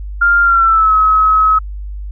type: tone with pitch glide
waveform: sine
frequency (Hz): 1398 to 1282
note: F6 to E6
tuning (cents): +1 to -49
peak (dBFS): -7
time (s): 0.21-1.59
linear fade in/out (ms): 10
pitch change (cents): -150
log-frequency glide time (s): 0.42-0.94
effects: added 50 Hz sine -22 dBFS peak until 2.11 s